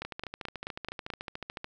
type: two click trains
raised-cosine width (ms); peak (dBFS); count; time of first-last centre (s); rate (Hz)
0.3; -21 / -19; 23 / 6; 0.05-1.644 / 0.02-1.102; 13.8 / 4.62
effects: none